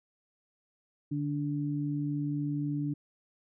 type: tone pair together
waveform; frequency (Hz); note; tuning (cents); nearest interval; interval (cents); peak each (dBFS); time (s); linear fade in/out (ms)
sine; 146.83 / 290.5; D3 / D4; 0 / -19; octave; 1181; -32 / -32; 1.11-2.94; 10
effects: none